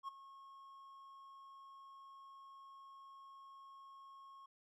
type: tone with ADSR envelope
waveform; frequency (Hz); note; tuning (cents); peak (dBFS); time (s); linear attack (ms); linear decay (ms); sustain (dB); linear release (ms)
triangle; 1089; C#6; -31; -38; 0.03-4.46; 51; 12; -15; 5
effects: none